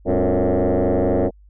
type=tone with frequency modulation; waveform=sine; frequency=103.83 Hz; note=G#2; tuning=in tune; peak=-13 dBFS; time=0.05-1.31 s; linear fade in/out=50 ms; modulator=91.6 Hz; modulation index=6.1; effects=tanh soft clip ceiling -13 dBFS + added 50 Hz sine -45 dBFS peak until 1.49 s